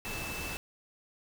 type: tone in noise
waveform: sine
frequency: 2637 Hz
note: E7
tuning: in tune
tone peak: -40 dBFS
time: 0.05-0.57 s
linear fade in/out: 0 ms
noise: pink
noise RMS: -39 dBFS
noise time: 0.05-0.57 s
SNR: -4 dB
effects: none